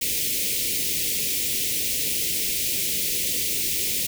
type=band-stop noise; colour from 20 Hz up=white; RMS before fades=-25 dBFS; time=0.01-4.07 s; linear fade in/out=10 ms; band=520 to 2100 Hz; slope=48 dB/octave; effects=none